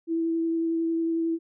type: tone with vibrato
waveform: sine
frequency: 329.6 Hz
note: E4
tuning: in tune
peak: -23 dBFS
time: 0.07-1.39 s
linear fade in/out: 50 ms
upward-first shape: triangle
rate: 11 Hz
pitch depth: 13 cents each way
effects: none